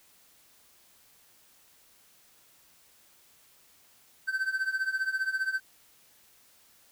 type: tone with tremolo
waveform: triangle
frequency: 1544 Hz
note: G6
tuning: 27 cents flat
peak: -22 dBFS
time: 4.27-5.6 s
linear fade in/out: 20 ms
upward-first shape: triangle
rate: 15 Hz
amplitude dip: 90%
effects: white hiss -61 dBFS RMS until 6.91 s